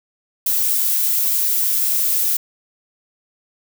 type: noise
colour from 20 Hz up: violet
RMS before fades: -18 dBFS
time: 0.46-2.37 s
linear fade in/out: 5 ms
effects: none